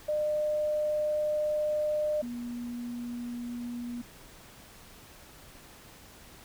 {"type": "tone pair in turn", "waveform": "sine", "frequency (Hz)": [604, 240.5], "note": ["D5", "B3"], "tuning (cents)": [48, -46], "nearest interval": "octave + major third", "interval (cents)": 1594, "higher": "first", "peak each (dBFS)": [-26, -34], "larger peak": "first", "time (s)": [[0.08, 2.22], [2.22, 4.02]], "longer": "first", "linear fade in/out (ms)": 10, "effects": ["pink hiss -52 dBFS RMS until 6.44 s"]}